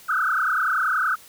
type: tone with frequency modulation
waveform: sine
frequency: 1396.9 Hz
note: F6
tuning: in tune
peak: -19 dBFS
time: 0.08-1.16 s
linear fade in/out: 20 ms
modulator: 30.5 Hz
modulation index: 5.1
effects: white hiss -48 dBFS RMS until 1.28 s